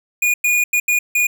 square tone bursts at uneven times, 2446 Hz, D#7, 30 cents flat, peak -14 dBFS, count 5, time 0.22-0.34 / 0.44-0.64 / 0.73-0.8 / 0.88-0.99 / 1.15-1.27 s, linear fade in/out 5 ms, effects none

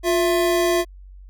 square tone pair together, 352.5 / 666 Hz, F4 / E5, +16 / +18 cents, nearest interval major seventh, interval 1102 cents, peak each -19 / -22 dBFS, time 0.03-0.85 s, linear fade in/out 50 ms, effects added 47 Hz sine -39 dBFS peak until 1.29 s

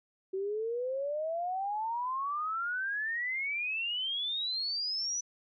sine exponential sweep, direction up, 375.5 to 6000 Hz, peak -31 dBFS, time 0.33-5.21 s, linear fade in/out 10 ms, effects none

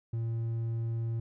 sine tone with hard clipping, 114.7 Hz, A#2, 28 cents flat, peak -31 dBFS, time 0.13-1.2 s, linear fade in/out 5 ms, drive 3 dB, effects none

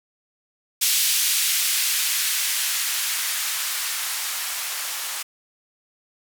violet noise with band-pass filter sweep, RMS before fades -24 dBFS, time 0.81-5.23 s, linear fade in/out 10 ms, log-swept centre 2900 to 870 Hz, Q 0.89, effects none

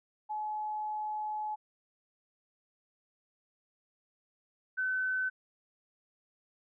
sine tone pair in turn, 852 / 1518.1 Hz, G#5 / F#6, +44 / +44 cents, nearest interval minor seventh, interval 1000 cents, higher second, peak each -33 / -29 dBFS, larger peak second, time 0.29-1.56 / 4.77-5.3 s, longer first, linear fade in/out 20 ms, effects none

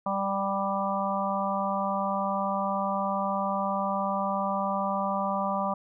harmonic tone with a mistuned harmonic, 196.7 Hz, G3, 6 cents sharp, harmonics 1 / 3 / 4 / 5 / 6, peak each -32 / -32 / -32 / -32 / -32 dBFS, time 0.06-5.74 s, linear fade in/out 5 ms, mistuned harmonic 4, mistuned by -16 cents, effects none

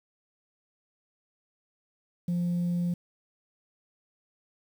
sine tone, 174.61 Hz, F3, in tune, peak -23 dBFS, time 2.28-2.94 s, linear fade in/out 5 ms, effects tanh soft clip ceiling -24 dBFS + 9-bit

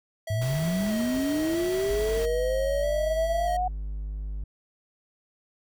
square tone with vibrato, 642 Hz, E5, 46 cents flat, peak -33 dBFS, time 0.27-3.57 s, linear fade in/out 5 ms, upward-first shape square, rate 0.78 Hz, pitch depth 26 cents each way
sine linear sweep, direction up, 98 to 740 Hz, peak -24 dBFS, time 0.3-3.68 s, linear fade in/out 5 ms
pink noise, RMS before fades -38 dBFS, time 0.41-2.26 s, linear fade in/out 10 ms
triangle tone, 51 Hz, G#1, 31 cents flat, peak -28 dBFS, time 1.9-4.44 s, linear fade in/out 5 ms
effects none

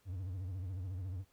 triangle tone with vibrato, 92.5 Hz, F#2, in tune, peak -36 dBFS, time 0.05-1.25 s, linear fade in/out 50 ms, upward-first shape sine, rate 14 Hz, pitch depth 120 cents each way, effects pink hiss -72 dBFS RMS until 1.32 s

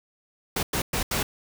pink noise bursts at uneven times, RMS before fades -26 dBFS, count 4, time 0.56-0.63 / 0.73-0.82 / 0.93-1.03 / 1.11-1.23 s, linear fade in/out 5 ms, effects none

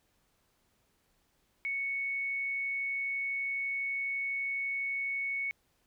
sine tone, 2217 Hz, C#7, in tune, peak -31 dBFS, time 1.65-5.51 s, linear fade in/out 0 ms, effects pink hiss -73 dBFS RMS until 5.86 s

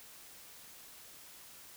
silence, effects white hiss -54 dBFS RMS until 1.76 s

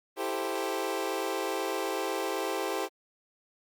25% pulse chord, A minor seventh, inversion second, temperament equal, 329.6 / 392 / 440 / 523.3 Hz, E4 / G4 / A4 / C5, 0 / 0 / 0 / 0 cents, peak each -33 / -30 / -33 / -32 dBFS, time 0.16-2.89 s, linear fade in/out 50 ms, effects Opus 32 kbps

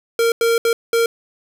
square tone bursts at uneven times, 462.1 Hz, A#4, 15 cents flat, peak -14 dBFS, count 4, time 0.19-0.32 / 0.41-0.58 / 0.65-0.73 / 0.93-1.06 s, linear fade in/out 2 ms, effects none

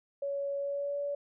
sine tone with pitch glide, 561 to 571.5 Hz, C#5 to D5, +21 to -47 cents, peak -31 dBFS, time 0.22-1.15 s, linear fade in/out 5 ms, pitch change +32 cents, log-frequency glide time 0.59-0.98 s, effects none

